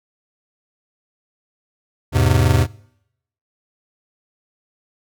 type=chord; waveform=square; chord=E augmented; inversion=none; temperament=just; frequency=82.41 / 103.01 / 128.76 Hz; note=E2 / G#2 / B#2; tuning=0 / -14 / -27 cents; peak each=-18 dBFS; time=2.12-2.67 s; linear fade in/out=50 ms; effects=noise-tail reverb RT60 0.8 s tail -24 dB re dry